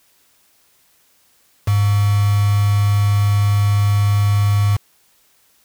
sine tone with quantisation, 102.2 Hz, G#2, 27 cents flat, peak -12 dBFS, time 1.67-4.77 s, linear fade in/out 10 ms, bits 4, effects white hiss -57 dBFS RMS until 5.64 s

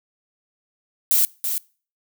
violet noise with echo, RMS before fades -17 dBFS, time 1.11-1.25 s, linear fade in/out 0 ms, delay 330 ms, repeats 1, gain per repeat -7 dB, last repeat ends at 1.58 s, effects noise-tail reverb RT60 0.4 s tail -24 dB re dry

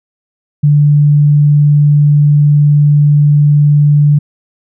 sine tone, 146.83 Hz, D3, in tune, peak -4 dBFS, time 0.63-4.19 s, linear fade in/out 10 ms, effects none

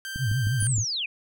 sawtooth tone, 1568 Hz, G6, in tune, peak -29 dBFS, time 0.05-0.67 s, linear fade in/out 0 ms
click train, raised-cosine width 5 ms, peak -21 dBFS, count 5, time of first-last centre 0.16-0.781 s, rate 6.44 Hz
sine tone with vibrato, 116.54 Hz, A#2, in tune, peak -22 dBFS, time 0.18-0.85 s, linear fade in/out 50 ms, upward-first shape sine, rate 6.2 Hz, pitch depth 240 cents each way
sine linear sweep, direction down, 9956 to 2356 Hz, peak -26 dBFS, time 0.6-1.06 s, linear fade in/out 5 ms
effects none

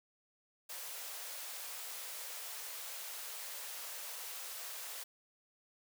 white high-pass noise, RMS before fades -45 dBFS, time 0.69-5.04 s, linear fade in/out 10 ms, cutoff 450 Hz, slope 48 dB/octave, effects none

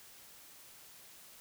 silence, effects white hiss -56 dBFS RMS until 1.4 s

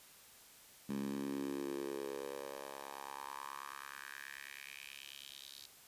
10% pulse tone with high-pass filter sweep, 69.3 Hz, C#2, in tune, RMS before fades -45 dBFS, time 0.89-5.66 s, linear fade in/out 5 ms, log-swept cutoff 200 to 4200 Hz, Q 3.7, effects white hiss -60 dBFS RMS until 5.87 s + resampled to 32000 Hz

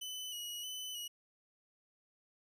sawtooth tone with vibrato, 2960 Hz, F#7, in tune, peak -38 dBFS, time 0.01-1.08 s, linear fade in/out 10 ms, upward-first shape square, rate 1.6 Hz, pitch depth 31 cents each way, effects none

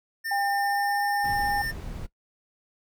square tone, 1804 Hz, A6, 43 cents sharp, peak -30 dBFS, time 0.24-1.72 s, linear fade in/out 20 ms
sine tone with pitch glide, 800 to 814.5 Hz, G5 to G#5, +35 to -34 cents, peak -24 dBFS, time 0.31-1.62 s, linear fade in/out 5 ms, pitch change +31 cents, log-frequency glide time 0.53-1.04 s
brown noise, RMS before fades -36 dBFS, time 1.23-2.07 s, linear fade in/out 20 ms
effects noise-tail reverb RT60 0.1 s tail -18 dB re dry

